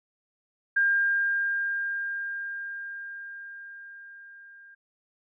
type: tone with level ramp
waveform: sine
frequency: 1604 Hz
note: G6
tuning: 39 cents sharp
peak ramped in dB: -19 to -48 dBFS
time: 0.76-4.75 s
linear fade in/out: 10 ms
effects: none